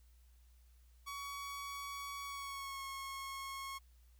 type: tone with pitch glide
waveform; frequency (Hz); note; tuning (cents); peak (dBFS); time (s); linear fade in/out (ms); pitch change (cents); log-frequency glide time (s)
sawtooth; 1126 to 1090.2; C#6 to C#6; +27 to -29; -39; 1.06-3.79; 20; -56; 2.26-2.83
effects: added 60 Hz sine -61 dBFS peak until 4.19 s + white hiss -75 dBFS RMS until 4.19 s